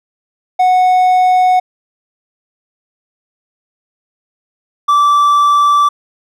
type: tone pair in turn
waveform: triangle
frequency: 736 / 1163.6 Hz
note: F#5 / D6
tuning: -9 / -16 cents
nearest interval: minor sixth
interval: 793 cents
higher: second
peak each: -5 dBFS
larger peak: neither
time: 0.59-1.6 / 4.88-5.89 s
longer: neither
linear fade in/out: 10 ms
effects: none